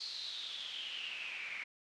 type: noise with band-pass filter sweep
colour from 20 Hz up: pink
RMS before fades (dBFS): -43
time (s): 0-1.64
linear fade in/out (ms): 10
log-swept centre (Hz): 4400 to 2200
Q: 8.9
effects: low-pass 7000 Hz 12 dB/octave